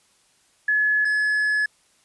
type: tone pair in turn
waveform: sine / triangle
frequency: 1705 / 1705 Hz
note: G#6 / G#6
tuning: +45 / +45 cents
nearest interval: unison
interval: 0 cents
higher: neither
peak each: -17 dBFS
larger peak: neither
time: 0.68-1.05 / 1.05-1.66 s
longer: second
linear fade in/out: 5 ms
effects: white hiss -61 dBFS RMS until 2.04 s + resampled to 24000 Hz